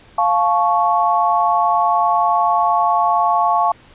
sine chord, F augmented, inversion none, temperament equal with one note detuned, 698.5 / 867.9 / 1108.7 Hz, F5 / A5 / C#6, 0 / -24 / 0 cents, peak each -17 dBFS, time 0.18-3.72 s, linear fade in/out 5 ms, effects pink hiss -47 dBFS RMS until 3.94 s + resampled to 8000 Hz

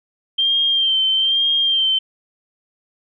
sine tone with vibrato, 3159 Hz, G7, 13 cents sharp, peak -14 dBFS, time 0.38-1.99 s, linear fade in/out 10 ms, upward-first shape sine, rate 1.1 Hz, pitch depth 38 cents each way, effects none

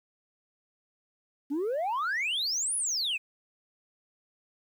sine exponential two-way sweep, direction up then down, 268.5 to 10548 to 2413 Hz, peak -25 dBFS, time 1.5-3.18 s, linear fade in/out 20 ms, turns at 2.76 s, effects tanh soft clip ceiling -26 dBFS + 10-bit

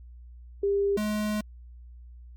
sine / square tone pair in turn, 400 / 211.5 Hz, G4 / G#3, +35 / +32 cents, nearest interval major seventh, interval 1103 cents, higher first, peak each -22 / -27 dBFS, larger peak first, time 0.63-0.97 / 0.97-1.41 s, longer second, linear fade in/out 5 ms, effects added 60 Hz sine -44 dBFS peak until 2.36 s + Opus 48 kbps

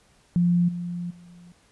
sine tone with level steps, 174.61 Hz, F3, in tune, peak -17 / -28 / -45 dBFS, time 0.36-1.52 s, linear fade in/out 0 ms, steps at 0.68 / 1.1 s, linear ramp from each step 10 ms, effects pink hiss -60 dBFS RMS until 1.71 s + resampled to 24000 Hz

